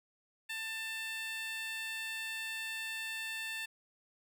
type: tone with high-pass filter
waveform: 15% pulse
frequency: 890 Hz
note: A5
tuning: 20 cents sharp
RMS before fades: -40 dBFS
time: 0.49-3.66 s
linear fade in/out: 10 ms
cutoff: 2000 Hz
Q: 1.6
effects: none